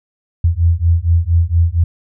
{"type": "beating tone pair", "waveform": "sine", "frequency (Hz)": [82.41, 86.71], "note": ["E2", "F2"], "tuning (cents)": [0, -12], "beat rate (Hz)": 4.3, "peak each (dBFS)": -13, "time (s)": [0.44, 1.84], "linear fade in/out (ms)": 5, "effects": []}